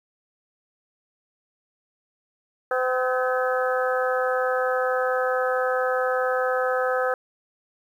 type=harmonic tone with a mistuned harmonic; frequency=255.4 Hz; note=C4; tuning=42 cents flat; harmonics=2 / 3 / 4 / 5 / 6 / 7; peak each=-23 / -29 / -37 / -28 / -30 / -35 dBFS; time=2.71-7.14 s; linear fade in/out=2 ms; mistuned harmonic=7; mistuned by=-86 cents; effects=9-bit